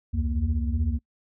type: tone cluster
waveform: sine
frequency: 68.4 / 81.5 / 84.4 / 233.5 Hz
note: C#2 / E2 / E2 / A#3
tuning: -23 / -19 / +41 / +3 cents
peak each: -25 / -32 / -27 / -31 dBFS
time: 0.13-0.99 s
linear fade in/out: 20 ms
effects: noise-tail reverb RT60 0.1 s tail -25 dB re dry + tanh soft clip ceiling -14 dBFS